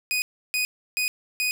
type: tone bursts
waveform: sawtooth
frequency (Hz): 2489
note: D#7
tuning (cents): 0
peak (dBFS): -19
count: 4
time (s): 0.11-1.51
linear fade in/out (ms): 0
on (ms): 110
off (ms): 320
effects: none